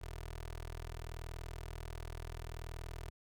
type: tone with notch filter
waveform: 15% pulse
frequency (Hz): 40.68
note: E1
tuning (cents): -22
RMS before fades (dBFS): -45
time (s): 0.01-3.1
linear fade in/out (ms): 10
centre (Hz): 200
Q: 0.67
effects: none